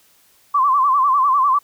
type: tone with vibrato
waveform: sine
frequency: 1093 Hz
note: C#6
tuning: 25 cents flat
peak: -12 dBFS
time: 0.54-1.59 s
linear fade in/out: 10 ms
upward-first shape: sine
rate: 10 Hz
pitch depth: 120 cents each way
effects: white hiss -55 dBFS RMS until 1.63 s